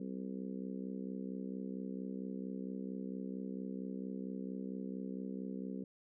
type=harmonic tone; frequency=64.4 Hz; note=C2; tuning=27 cents flat; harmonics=3 / 4 / 5 / 6 / 7 / 8; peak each=-42 / -44 / -52 / -51 / -51 / -56 dBFS; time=0-5.84 s; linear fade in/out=5 ms; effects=none